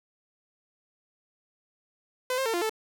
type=tone with pitch steps; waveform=sawtooth; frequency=508 / 531 / 451.6 / 347.6 / 439 Hz; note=B4 / C5 / A4 / F4 / A4; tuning=+49 / +25 / +45 / -8 / -4 cents; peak=-22 dBFS; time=2.3-2.695 s; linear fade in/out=2 ms; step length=79 ms; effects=none